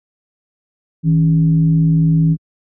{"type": "tone with frequency modulation", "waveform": "sine", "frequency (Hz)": 160.4, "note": "E3", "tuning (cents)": -47, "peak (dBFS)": -9, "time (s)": [1.03, 2.37], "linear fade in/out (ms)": 50, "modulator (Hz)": 118, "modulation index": 0.47, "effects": ["high-pass 80 Hz 12 dB/octave"]}